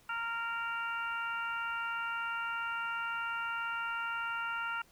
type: harmonic tone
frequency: 463 Hz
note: A#4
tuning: 12 cents flat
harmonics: 2 / 3 / 4 / 5 / 6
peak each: -41 / -35 / -49 / -48 / -43 dBFS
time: 0.09-4.82 s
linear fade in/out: 5 ms
effects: pink hiss -64 dBFS RMS until 4.91 s